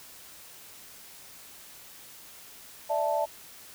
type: chord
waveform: sine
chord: D suspended second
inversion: none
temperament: equal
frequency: 587.3 / 659.3 / 880 Hz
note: D5 / E5 / A5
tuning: 0 / 0 / 0 cents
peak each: -29 dBFS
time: 2.89-3.26 s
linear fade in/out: 20 ms
effects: white hiss -49 dBFS RMS until 3.74 s